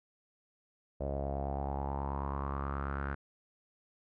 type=tone with low-pass filter sweep; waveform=sawtooth; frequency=69.3 Hz; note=C#2; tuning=in tune; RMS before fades=-36 dBFS; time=1-3.15 s; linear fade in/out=10 ms; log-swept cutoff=590 to 1500 Hz; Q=5.8; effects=none